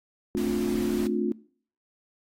sine chord, D minor seventh, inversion second, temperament equal with one note detuned, 220 / 261.6 / 293.7 / 354.9 Hz, A3 / C4 / D4 / F4, 0 / 0 / 0 / +28 cents, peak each -29 / -31 / -31 / -28 dBFS, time 0.35-1.32 s, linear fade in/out 0 ms
pink noise, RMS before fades -40 dBFS, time 0.37-1.07 s, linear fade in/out 2 ms
effects noise-tail reverb RT60 0.5 s tail -21 dB re dry + AAC 48 kbps

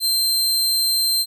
sawtooth tone, 4136 Hz, C8, 21 cents flat, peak -14 dBFS, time 0-1.26 s, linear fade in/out 50 ms, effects none

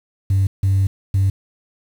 sine tone bursts at uneven times, 97 Hz, G2, 18 cents flat, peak -11 dBFS, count 3, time 0.3-0.47 / 0.63-0.87 / 1.14-1.3 s, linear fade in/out 5 ms, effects tanh soft clip ceiling -11 dBFS + 7-bit

